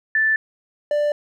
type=tone pair in turn; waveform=sine / triangle; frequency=1760 / 589.7 Hz; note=A6 / D5; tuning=0 / +7 cents; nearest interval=octave + perfect fifth; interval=1893 cents; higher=first; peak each=-15 dBFS; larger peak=neither; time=0.15-0.36 / 0.91-1.12 s; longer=neither; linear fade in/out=2 ms; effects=none